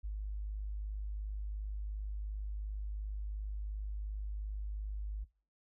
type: tone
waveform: sine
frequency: 51.4 Hz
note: G#1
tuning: 17 cents flat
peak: -36 dBFS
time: 0.03-5.25 s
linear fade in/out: 20 ms
effects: noise-tail reverb RT60 0.4 s tail -23 dB re dry